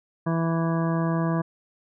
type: harmonic tone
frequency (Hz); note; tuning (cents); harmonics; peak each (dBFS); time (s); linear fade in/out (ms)
165.1; E3; +3; 1 / 2 / 3 / 4 / 5 / 6 / 7 / 9 / 10; -23 / -29 / -36 / -32 / -44 / -34 / -36 / -46 / -40; 0.26-1.42; 10
effects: none